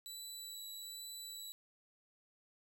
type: tone with vibrato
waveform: 20% pulse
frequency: 3951 Hz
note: B7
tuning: in tune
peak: -40 dBFS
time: 0.06-1.52 s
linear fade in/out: 0 ms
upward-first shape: sine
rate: 1.2 Hz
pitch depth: 9 cents each way
effects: none